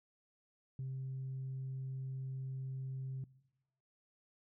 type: tone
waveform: sine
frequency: 132.2 Hz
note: C3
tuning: 18 cents sharp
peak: -37 dBFS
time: 0.79-3.24 s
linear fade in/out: 2 ms
effects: noise-tail reverb RT60 1.0 s tail -22 dB re dry + tanh soft clip ceiling -36 dBFS

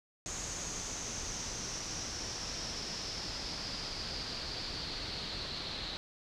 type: noise with low-pass filter sweep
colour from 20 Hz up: pink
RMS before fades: -40 dBFS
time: 0.26-5.97 s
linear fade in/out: 0 ms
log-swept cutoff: 6700 to 4100 Hz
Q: 7
effects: none

